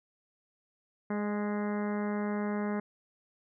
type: harmonic tone with a mistuned harmonic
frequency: 207.7 Hz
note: G#3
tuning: in tune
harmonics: 1 / 2 / 3 / 4 / 5 / 6 / 7 / 8 / 9 / 10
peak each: -31 / -37 / -41 / -43 / -45 / -47 / -48 / -49 / -50 / -51 dBFS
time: 1.1-2.8 s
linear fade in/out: 5 ms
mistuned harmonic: 3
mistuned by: -19 cents
effects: none